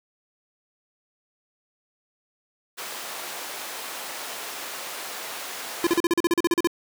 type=high-pass noise; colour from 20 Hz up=pink; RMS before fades=-35 dBFS; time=2.77-5.99 s; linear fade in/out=20 ms; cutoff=580 Hz; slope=12 dB/octave
type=tone bursts; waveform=square; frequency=341.9 Hz; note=F4; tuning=37 cents flat; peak=-18 dBFS; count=13; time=5.84-6.673 s; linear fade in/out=2 ms; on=29 ms; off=38 ms
effects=none